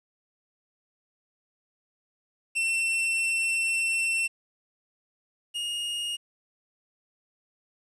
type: tone pair in turn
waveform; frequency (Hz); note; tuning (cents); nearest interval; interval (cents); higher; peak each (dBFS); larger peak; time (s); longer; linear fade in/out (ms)
45% pulse; 2696 / 2856; E7 / F7; +38 / +38; minor second; 100; second; -24 / -29; first; 2.55-4.28 / 5.54-6.17; first; 20
effects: resampled to 24000 Hz + 10-bit